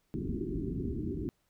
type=low-pass noise; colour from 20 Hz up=white; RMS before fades=-35 dBFS; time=0.14-1.29 s; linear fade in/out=0 ms; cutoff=390 Hz; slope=96 dB/octave; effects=pink hiss -75 dBFS RMS until 1.49 s